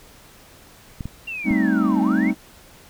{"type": "clicks", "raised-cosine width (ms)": 5, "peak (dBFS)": -17, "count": 3, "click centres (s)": [1.008, 1.056, 1.509]}
{"type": "linear two-way sweep", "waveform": "sine", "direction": "down then up", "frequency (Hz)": [2794, 784, 2281], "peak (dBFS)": -27, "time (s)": [1.27, 2.31], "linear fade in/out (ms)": 10, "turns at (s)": 2.01}
{"type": "chord", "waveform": "triangle", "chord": "A half-diminished seventh", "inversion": "third", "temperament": "equal", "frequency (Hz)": [196, 220, 261.6, 311.1], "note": ["G3", "A3", "C4", "Eb4"], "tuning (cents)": [0, 0, 0, 0], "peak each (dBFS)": -20, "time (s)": [1.44, 2.35], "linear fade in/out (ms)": 50}
{"effects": ["pink hiss -48 dBFS RMS until 2.89 s"]}